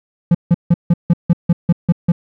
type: tone bursts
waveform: triangle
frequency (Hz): 171.4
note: F3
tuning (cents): -32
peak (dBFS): -5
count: 10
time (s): 0.31-2.12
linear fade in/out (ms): 5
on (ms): 37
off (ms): 160
effects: none